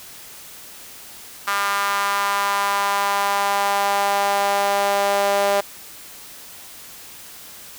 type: tone with high-pass filter sweep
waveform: sawtooth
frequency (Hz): 200.4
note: G3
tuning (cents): +38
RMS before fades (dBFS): -20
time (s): 1.47-5.61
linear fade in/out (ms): 10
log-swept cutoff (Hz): 1200 to 620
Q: 3
effects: white hiss -40 dBFS RMS until 7.78 s